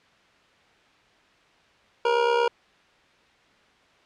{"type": "tone with amplitude modulation", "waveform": "25% pulse", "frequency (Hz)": 473.8, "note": "A#4", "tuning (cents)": 28, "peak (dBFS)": -13, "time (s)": [2.05, 2.48], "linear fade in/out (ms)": 5, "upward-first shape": "sine", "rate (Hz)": 68.8, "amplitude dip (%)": 60, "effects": ["white hiss -58 dBFS RMS until 4.05 s", "low-pass 3000 Hz 12 dB/octave"]}